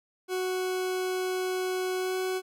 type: tone with pitch glide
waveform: 40% pulse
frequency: 370 to 372.8 Hz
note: F#4 to F#4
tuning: 0 to +13 cents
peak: -27 dBFS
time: 0.28-2.42 s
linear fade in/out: 50 ms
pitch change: +13 cents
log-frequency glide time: 1.98-2.17 s
effects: none